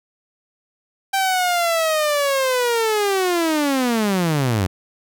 sawtooth linear sweep, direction down, 784 to 87.31 Hz, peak -13 dBFS, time 1.13-4.67 s, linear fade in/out 10 ms, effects none

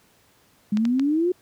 sine exponential sweep, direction up, 203.2 to 370 Hz, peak -18 dBFS, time 0.72-1.32 s, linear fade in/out 5 ms
clicks, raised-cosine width 0.2 ms, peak -16 dBFS, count 3, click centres 0.772 / 0.853 / 0.996 s
effects pink hiss -59 dBFS RMS until 1.41 s + high-pass 80 Hz 12 dB/octave

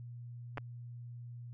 clicks, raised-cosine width 0.5 ms, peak -24 dBFS, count 2, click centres 0.574 / 0.581 s, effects added 120 Hz sine -44 dBFS peak until 1.53 s + AAC 48 kbps

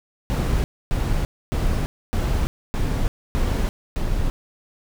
brown noise bursts, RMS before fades -21 dBFS, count 7, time 0.3-4.3 s, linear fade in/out 0 ms, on 340 ms, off 270 ms, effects none

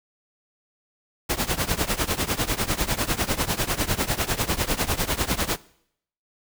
pink noise with tremolo, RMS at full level -21 dBFS, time 1.29-5.57 s, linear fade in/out 10 ms, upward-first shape triangle, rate 10 Hz, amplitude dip 95%, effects noise-tail reverb RT60 0.7 s tail -21 dB re dry

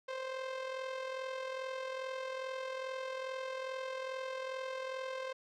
sawtooth tone with amplitude modulation, 523.3 Hz, C5, in tune, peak -32 dBFS, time 0.08-5.33 s, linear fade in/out 10 ms, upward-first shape sine, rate 42.4 Hz, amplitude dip 50%, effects low-pass 4000 Hz 12 dB/octave

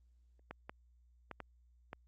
clicks, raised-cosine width 0.5 ms, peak -29 dBFS, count 5, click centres 0.51 / 0.695 / 1.313 / 1.403 / 1.931 s, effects added 60 Hz sine -64 dBFS peak until 2.07 s + Opus 24 kbps

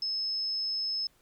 sine tone, 5200 Hz, E8, 24 cents flat, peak -29 dBFS, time 0.02-1.07 s, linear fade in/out 2 ms, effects pink hiss -66 dBFS RMS until 1.21 s

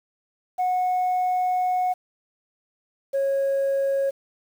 sine tone pair in turn, 732 / 548.4 Hz, F#5 / C#5, -19 / -19 cents, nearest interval perfect fourth, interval 500 cents, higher first, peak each -18 dBFS, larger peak neither, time 0.58-1.94 / 3.13-4.11 s, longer first, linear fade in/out 20 ms, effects tanh soft clip ceiling -18 dBFS + 8-bit

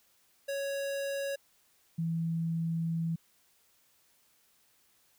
square / sine tone pair in turn, 555 / 165 Hz, C#5 / E3, +2 / +2 cents, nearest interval octave + major sixth, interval 2100 cents, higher first, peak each -33 / -29 dBFS, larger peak second, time 0.48-1.36 / 1.98-3.16 s, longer second, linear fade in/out 10 ms, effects white hiss -68 dBFS RMS until 5.18 s

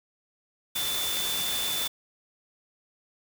sine tone in noise, 3520 Hz, A7, in tune, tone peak -30 dBFS, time 0.75-1.88 s, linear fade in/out 10 ms, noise white, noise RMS -31 dBFS, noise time 0.75-1.88 s, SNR -2 dB, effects none

